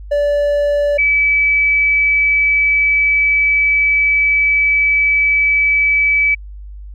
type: tone pair in turn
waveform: triangle / sine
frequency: 580 / 2296 Hz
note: D5 / D7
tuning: -22 / -40 cents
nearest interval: 2 octaves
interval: 2382 cents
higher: second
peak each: -10 dBFS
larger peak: neither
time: 0.11-0.98 / 0.98-6.35 s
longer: second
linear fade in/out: 10 ms
effects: added 50 Hz sine -29 dBFS peak until 6.94 s